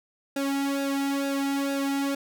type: tone with flanger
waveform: sawtooth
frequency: 277.2 Hz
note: C#4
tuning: in tune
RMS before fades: -27 dBFS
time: 0.36-2.15 s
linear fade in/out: 5 ms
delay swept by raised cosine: 0.93 to 1.93 ms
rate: 2.2 Hz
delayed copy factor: -0.85
effects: none